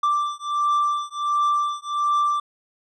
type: beating tone pair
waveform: triangle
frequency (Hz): 1174.7 / 1176.1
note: D6 / D6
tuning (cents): 0 / +2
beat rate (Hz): 1.4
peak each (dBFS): -21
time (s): 0.03-2.4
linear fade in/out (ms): 5
effects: resampled to 22050 Hz